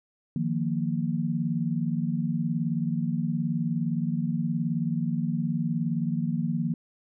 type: chord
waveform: sine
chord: Eb suspended second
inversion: none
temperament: equal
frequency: 155.56 / 174.61 / 233.1 Hz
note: Eb3 / F3 / Bb3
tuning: 0 / 0 / 0 cents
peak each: -29 dBFS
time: 0.36-6.74 s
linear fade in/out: 2 ms
effects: none